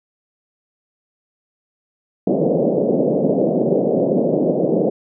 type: band-pass noise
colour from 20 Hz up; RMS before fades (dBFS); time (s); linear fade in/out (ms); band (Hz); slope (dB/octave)
white; -17; 2.27-4.9; 5; 150 to 600; 48
effects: none